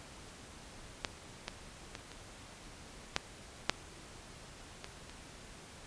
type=clicks; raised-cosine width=0.2 ms; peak=-14 / -19 / -24 / -30 / -11 / -8 / -24 / -30 dBFS; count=8; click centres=1.048 / 1.481 / 1.952 / 2.117 / 3.164 / 3.696 / 4.844 / 5.096 s; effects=pink hiss -52 dBFS RMS until 5.86 s + resampled to 22050 Hz